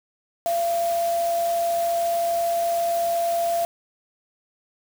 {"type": "tone in noise", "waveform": "sine", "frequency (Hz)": 682, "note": "F5", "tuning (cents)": -41, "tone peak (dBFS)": -20, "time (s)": [0.46, 3.65], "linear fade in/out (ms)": 0, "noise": "white", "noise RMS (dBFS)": -36, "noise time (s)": [0.46, 3.65], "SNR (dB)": 13, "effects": []}